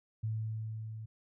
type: tone with level ramp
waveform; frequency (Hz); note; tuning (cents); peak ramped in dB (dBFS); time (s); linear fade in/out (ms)
sine; 110; A2; 0; -31 to -41; 0.23-1.06; 10
effects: none